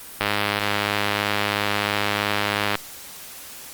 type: click train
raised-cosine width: 0.3 ms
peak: -4 dBFS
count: 263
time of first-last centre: 0.21-2.754 s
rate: 103 Hz
effects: white hiss -39 dBFS RMS until 3.73 s + Opus 32 kbps